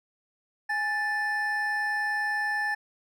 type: tone pair together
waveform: triangle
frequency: 830.6 / 1760 Hz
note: G#5 / A6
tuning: 0 / 0 cents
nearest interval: octave + minor second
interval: 1300 cents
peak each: -30 / -25 dBFS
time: 0.69-2.75 s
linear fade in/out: 10 ms
effects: none